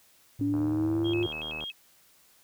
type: tone with pitch glide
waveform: triangle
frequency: 110 to 104.25 Hz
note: A2 to G#2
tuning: 0 to +7 cents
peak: -31 dBFS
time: 0.39-1.27 s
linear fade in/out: 5 ms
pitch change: -93 cents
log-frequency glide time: 0.7-0.9 s
type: linear sweep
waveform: sine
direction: up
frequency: 282.2 to 353.6 Hz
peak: -25 dBFS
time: 0.41-1.26 s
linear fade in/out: 2 ms
type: click train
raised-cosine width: 1 ms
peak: -27 dBFS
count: 86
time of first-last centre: 0.54-1.638 s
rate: 77.4 Hz
type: tone with vibrato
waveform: sine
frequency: 2894 Hz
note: F#7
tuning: 39 cents flat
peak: -34 dBFS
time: 1.04-1.72 s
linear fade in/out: 20 ms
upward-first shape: square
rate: 5.3 Hz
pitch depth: 200 cents each way
effects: white hiss -61 dBFS RMS until 2.43 s